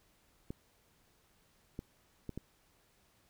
clicks, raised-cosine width 3 ms, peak -27 dBFS, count 4, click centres 0.505 / 1.791 / 2.293 / 2.376 s, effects pink hiss -70 dBFS RMS until 3.29 s

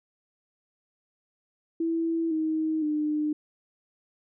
sine tone with pitch steps, 329.6 / 315.4 / 301.9 Hz, E4 / D#4 / D4, 0 / +24 / +48 cents, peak -24 dBFS, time 1.8-3.33 s, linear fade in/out 5 ms, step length 510 ms, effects none

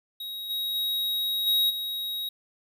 square tone with level steps, 3801 Hz, A#7, 33 cents sharp, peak -34 / -28 / -26 / -21 / -30 dBFS, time 0.2-2.29 s, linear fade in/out 5 ms, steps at 0.49 / 0.74 / 1.46 / 1.69 s, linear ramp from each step 20 ms, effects none

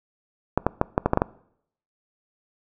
clicks, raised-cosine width 1 ms, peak -4 dBFS, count 8, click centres 0.576 / 0.666 / 0.814 / 0.979 / 1.06 / 1.134 / 1.174 / 1.219 s, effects noise-tail reverb RT60 0.7 s tail -22 dB re dry

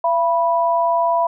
sine tone pair together, 677.7 / 982 Hz, E5 / B5, +48 / -10 cents, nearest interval tritone, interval 642 cents, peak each -17 dBFS, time 0.04-1.27 s, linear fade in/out 5 ms, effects none

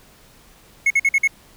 triangle tone bursts, 2184 Hz, C#7, 26 cents flat, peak -11 dBFS, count 5, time 0.86-1.276 s, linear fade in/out 5 ms, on 44 ms, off 49 ms, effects pink hiss -50 dBFS RMS until 1.56 s

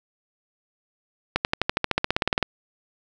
accelerating click train, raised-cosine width 0.3 ms, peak -4 dBFS, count 17, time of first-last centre 1.36-2.427 s, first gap 89 ms, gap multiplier 0.96, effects none

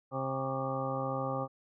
harmonic tone with a mistuned harmonic, 133.4 Hz, C3, 34 cents sharp, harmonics 1 / 2 / 3 / 4 / 5 / 6 / 7 / 8 / 9, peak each -38 / -40 / -45 / -36 / -48 / -39 / -48 / -42 / -40 dBFS, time 0.11-1.48 s, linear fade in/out 50 ms, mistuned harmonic 8, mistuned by +81 cents, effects none

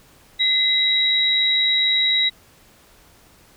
sine tone pair together, 2040 / 3851 Hz, C7 / B7, -44 / -44 cents, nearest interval major seventh, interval 1100 cents, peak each -23 / -16 dBFS, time 0.39-2.3 s, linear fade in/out 20 ms, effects pink hiss -52 dBFS RMS until 3.56 s

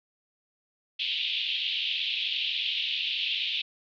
pink band-pass noise, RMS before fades -30 dBFS, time 0.99-3.62 s, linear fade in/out 10 ms, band 2700 to 3700 Hz, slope 48 dB/octave, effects none

